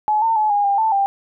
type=tone with pitch steps; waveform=sine; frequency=851 / 904 / 856 / 818 / 800 / 884 / 792 Hz; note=G#5 / A5 / A5 / G#5 / G5 / A5 / G5; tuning=+42 / +47 / -48 / -26 / +35 / +8 / +18 cents; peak=-14 dBFS; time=0.08-1.06 s; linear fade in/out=0 ms; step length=140 ms; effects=none